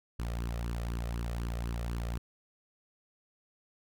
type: tone with flanger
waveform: sawtooth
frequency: 58.27 Hz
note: A#1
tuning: in tune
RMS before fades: -35 dBFS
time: 0.19-2.18 s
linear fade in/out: 5 ms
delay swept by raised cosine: 0.66 to 1.65 ms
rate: 4 Hz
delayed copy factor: +0.6
effects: none